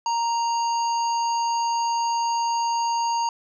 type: harmonic tone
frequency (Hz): 932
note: A#5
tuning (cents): -1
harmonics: 1 / 3 / 5 / 7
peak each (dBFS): -21 / -37 / -35 / -36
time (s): 0.06-3.29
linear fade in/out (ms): 2
effects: none